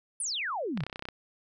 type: exponential sweep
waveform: sine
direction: down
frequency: 10360 to 125.7 Hz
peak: -30 dBFS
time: 0.2-0.84 s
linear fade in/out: 2 ms
type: clicks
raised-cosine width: 0.3 ms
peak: -21 dBFS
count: 11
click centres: 0.775 / 0.806 / 0.836 / 0.866 / 0.898 / 0.928 / 0.959 / 0.994 / 1.024 / 1.054 / 1.087 s
effects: none